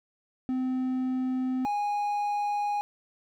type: tone pair in turn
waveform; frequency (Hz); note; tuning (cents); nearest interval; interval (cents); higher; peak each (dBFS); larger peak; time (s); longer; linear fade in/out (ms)
triangle; 257.2 / 824.4; C4 / G#5; -30 / -13; octave + minor sixth; 2017; second; -24; neither; 0.49-1.65 / 1.65-2.81; neither; 0
effects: none